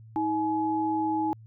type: tone pair together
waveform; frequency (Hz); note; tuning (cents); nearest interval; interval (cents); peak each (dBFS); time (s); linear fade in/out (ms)
sine; 318.4 / 846.1; D#4 / G#5; +40 / +32; octave + perfect fourth; 1692; -27; 0.16-1.33; 0
effects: added 111 Hz sine -46 dBFS peak until 1.46 s